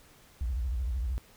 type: tone with vibrato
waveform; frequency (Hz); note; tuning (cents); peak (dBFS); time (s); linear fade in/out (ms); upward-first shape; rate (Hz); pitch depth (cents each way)
sine; 61.74; B1; 0; -27; 0.41-1.18; 0; sine; 13; 240
effects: tanh soft clip ceiling -25 dBFS + pink hiss -58 dBFS RMS until 1.36 s